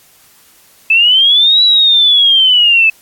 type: linear two-way sweep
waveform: sine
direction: up then down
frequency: 2597 to 3948 to 2597 Hz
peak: -5 dBFS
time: 0.9-2.9 s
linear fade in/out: 5 ms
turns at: 1.63 s
effects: white hiss -46 dBFS RMS until 3.01 s + AAC 64 kbps